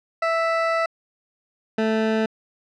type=tone pair in turn; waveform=20% pulse; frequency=659.3 / 220 Hz; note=E5 / A3; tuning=0 / 0 cents; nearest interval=octave + perfect fifth; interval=1900 cents; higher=first; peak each=-14 dBFS; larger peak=neither; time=0.22-0.86 / 1.78-2.26 s; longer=first; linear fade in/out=5 ms; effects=low-pass 3000 Hz 12 dB/octave